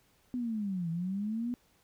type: linear two-way sweep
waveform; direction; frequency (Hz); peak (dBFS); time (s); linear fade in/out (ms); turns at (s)
sine; down then up; 252.9 to 162.4 to 247.9; -31; 0.34-1.54; 0; 0.9
effects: pink hiss -68 dBFS RMS until 1.83 s